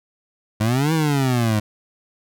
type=exponential two-way sweep; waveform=25% pulse; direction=up then down; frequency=103.9 to 163.7 to 103.9 Hz; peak=-13 dBFS; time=0.6-1.6 s; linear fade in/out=10 ms; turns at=0.93 s; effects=none